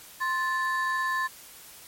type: ring-modulated tone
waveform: triangle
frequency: 1400 Hz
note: F6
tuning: 4 cents sharp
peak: -20 dBFS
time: 0.2-1.28 s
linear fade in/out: 20 ms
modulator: 352 Hz
effects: white hiss -48 dBFS RMS until 1.87 s + MP3 64 kbps